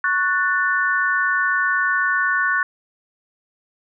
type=chord; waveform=sine; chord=F# minor; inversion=second; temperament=just; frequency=1110 / 1480 / 1776 Hz; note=C#6 / F#6 / A6; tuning=+2 / 0 / +16 cents; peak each=-23 / -19 / -22 dBFS; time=0.04-2.63 s; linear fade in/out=2 ms; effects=none